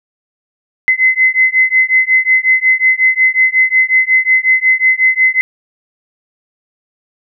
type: beating tone pair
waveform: sine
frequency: 2043 / 2048.5 Hz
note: C7 / C7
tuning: -42 / -37 cents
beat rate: 5.5 Hz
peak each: -11 dBFS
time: 0.88-5.41 s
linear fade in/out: 0 ms
effects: none